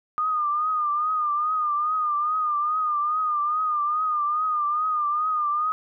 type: tone with vibrato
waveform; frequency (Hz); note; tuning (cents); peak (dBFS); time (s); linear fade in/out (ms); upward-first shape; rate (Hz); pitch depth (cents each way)
sine; 1218; D#6; -37; -21; 0.18-5.72; 0; triangle; 2.4; 76
effects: none